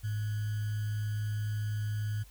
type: tone with sample-and-hold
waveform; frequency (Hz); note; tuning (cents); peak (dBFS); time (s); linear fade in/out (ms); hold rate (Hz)
sine; 106; G#2; +36; -30; 0.03-2.24; 20; 1575
effects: added 50 Hz sine -52 dBFS peak until 2.3 s + white hiss -60 dBFS RMS until 2.3 s